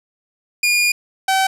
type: tone pair in turn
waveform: sawtooth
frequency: 2429 / 766.9 Hz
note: D#7 / G5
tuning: -42 / -38 cents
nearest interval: octave + minor sixth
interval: 1996 cents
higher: first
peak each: -10 dBFS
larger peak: neither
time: 0.63-0.92 / 1.28-1.47 s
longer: first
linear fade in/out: 5 ms
effects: low-pass 12000 Hz 12 dB/octave + 8-bit

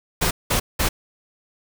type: noise bursts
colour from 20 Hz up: pink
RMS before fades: -20 dBFS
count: 3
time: 0.21-0.89 s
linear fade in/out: 10 ms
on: 100 ms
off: 190 ms
effects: none

